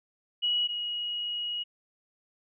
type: tone pair in turn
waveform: sine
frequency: 2918 / 2898 Hz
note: F#7 / F#7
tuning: -25 / -37 cents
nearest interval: unison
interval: 12 cents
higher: first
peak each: -24 / -30 dBFS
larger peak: first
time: 0.42-0.68 / 0.68-1.64 s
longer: second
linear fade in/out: 20 ms
effects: none